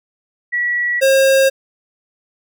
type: tone pair in turn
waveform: sine / square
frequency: 1936 / 537.3 Hz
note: B6 / C5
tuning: -35 / +46 cents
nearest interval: octave + minor seventh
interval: 2219 cents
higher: first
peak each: -15 / -10 dBFS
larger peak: second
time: 0.52-1.01 / 1.01-1.5 s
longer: neither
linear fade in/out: 20 ms
effects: none